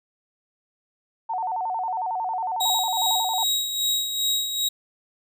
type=tone with vibrato; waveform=sine; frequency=816 Hz; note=G#5; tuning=31 cents flat; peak=-24 dBFS; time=1.29-3.44 s; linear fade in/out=10 ms; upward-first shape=square; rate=11 Hz; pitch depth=170 cents each way
type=tone with tremolo; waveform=sawtooth; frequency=3811 Hz; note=A#7; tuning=38 cents sharp; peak=-17 dBFS; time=2.6-4.69 s; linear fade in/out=10 ms; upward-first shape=sine; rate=2.5 Hz; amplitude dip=55%
effects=none